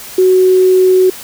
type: tone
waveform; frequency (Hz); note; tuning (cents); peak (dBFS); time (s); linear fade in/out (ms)
sine; 371.6; F#4; +7; -5; 0.18-1.1; 5
effects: white hiss -30 dBFS RMS until 1.23 s